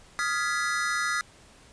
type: chord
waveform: square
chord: F half-diminished seventh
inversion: third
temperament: equal with one note detuned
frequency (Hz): 1244.5 / 1396.9 / 1685.4 / 1975.5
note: Eb6 / F6 / Ab6 / Cb7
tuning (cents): 0 / 0 / +25 / 0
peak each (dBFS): -32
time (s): 0.19-1.21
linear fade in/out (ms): 0
effects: pink hiss -54 dBFS RMS until 1.72 s + resampled to 22050 Hz